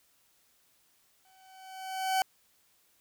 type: tone with exponential growth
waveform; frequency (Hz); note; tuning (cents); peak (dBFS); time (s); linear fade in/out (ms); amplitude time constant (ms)
40% pulse; 759; F#5; +44; -23; 1.25-2.22; 1; 210
effects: white hiss -68 dBFS RMS until 3 s